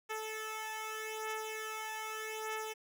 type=beating tone pair; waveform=10% pulse; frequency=436.1 / 436.92 Hz; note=A4 / A4; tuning=-15 / -12 cents; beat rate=0.82 Hz; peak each=-32 / -36 dBFS; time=0.09-2.74 s; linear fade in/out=20 ms; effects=none